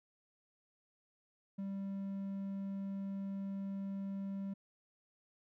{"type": "tone", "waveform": "triangle", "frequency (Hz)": 196, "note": "G3", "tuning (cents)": 0, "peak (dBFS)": -36, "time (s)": [1.58, 4.54], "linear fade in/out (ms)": 10, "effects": []}